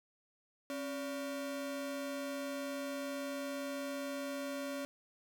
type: ring-modulated tone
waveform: 45% pulse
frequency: 422.5 Hz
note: G#4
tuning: 30 cents sharp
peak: -35 dBFS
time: 0.7-4.85 s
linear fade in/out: 0 ms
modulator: 151 Hz
effects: none